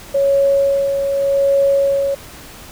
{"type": "tone with tremolo", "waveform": "sine", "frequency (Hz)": 554.4, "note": "C#5", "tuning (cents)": 0, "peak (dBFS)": -10, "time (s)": [0.14, 2.15], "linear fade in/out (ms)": 10, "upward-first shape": "sine", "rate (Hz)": 0.85, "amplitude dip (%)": 45, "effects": ["pink hiss -37 dBFS RMS until 2.71 s"]}